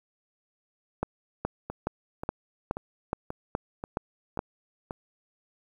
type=two click trains; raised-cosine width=1 ms; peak=-20 / -13 dBFS; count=7 / 9; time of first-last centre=1.7-4.909 / 1.03-4.391 s; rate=1.87 / 2.38 Hz; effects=9-bit